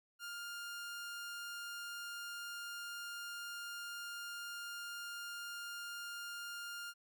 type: tone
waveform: sawtooth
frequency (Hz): 1406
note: F6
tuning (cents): +11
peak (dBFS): -40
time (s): 0.19-6.94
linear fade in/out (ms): 50
effects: none